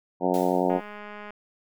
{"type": "harmonic tone", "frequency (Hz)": 90.8, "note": "F#2", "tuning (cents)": -32, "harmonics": [2, 3, 4, 5, 6, 7, 8, 9, 10], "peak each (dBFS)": [-30, -28, -28, -30, -29, -30, -29, -33, -33], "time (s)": [0.2, 0.81], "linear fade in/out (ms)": 50}
{"type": "noise with exponential decay", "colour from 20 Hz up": "white", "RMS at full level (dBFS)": -40, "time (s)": [0.34, 0.99], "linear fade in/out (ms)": 0, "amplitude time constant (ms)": 140}
{"type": "click train", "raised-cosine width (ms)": 0.5, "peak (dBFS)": -26, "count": 127, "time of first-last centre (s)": [0.7, 1.306], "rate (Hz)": 208}
{"effects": []}